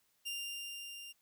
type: tone with level ramp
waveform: sawtooth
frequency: 2794 Hz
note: F7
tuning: in tune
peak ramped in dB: -34 to -44 dBFS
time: 0.25-1.13 s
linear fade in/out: 20 ms
effects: white hiss -75 dBFS RMS until 1.21 s